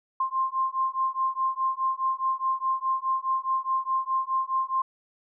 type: beating tone pair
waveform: sine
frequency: 1052 / 1056.8 Hz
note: C6 / C6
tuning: +9 / +17 cents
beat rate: 4.8 Hz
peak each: -27 dBFS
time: 0.2-4.82 s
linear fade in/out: 5 ms
effects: none